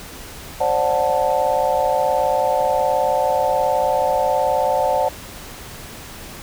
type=chord; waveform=sine; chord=D dominant seventh; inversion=third; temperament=just; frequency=528.6 / 587.3 / 734.2 / 881 Hz; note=C5 / D5 / F#5 / A5; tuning=+18 / 0 / -14 / +2 cents; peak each=-21 dBFS; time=0.6-5.09 s; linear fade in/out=10 ms; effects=pink hiss -36 dBFS RMS until 6.42 s